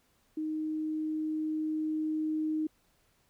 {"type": "tone with level ramp", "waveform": "sine", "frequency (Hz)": 311.1, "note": "D#4", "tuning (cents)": 0, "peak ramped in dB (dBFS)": [-31, -28], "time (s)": [0.37, 2.67], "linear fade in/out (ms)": 5, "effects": ["pink hiss -70 dBFS RMS until 3.29 s"]}